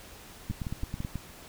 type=two click trains; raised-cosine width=5 ms; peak=-21 / -21 dBFS; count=7 / 4; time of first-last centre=0.51-1.157 / 0.5-1.004 s; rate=9.28 / 5.95 Hz; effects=pink hiss -49 dBFS RMS until 1.48 s